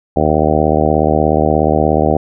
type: harmonic tone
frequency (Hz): 76.8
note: D#2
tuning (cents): -22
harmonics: 1 / 2 / 3 / 4 / 5 / 6 / 7 / 8 / 9 / 10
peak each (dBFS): -19 / -19 / -19 / -19 / -19 / -19 / -19 / -19 / -19 / -19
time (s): 0.16-2.17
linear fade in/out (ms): 5
effects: none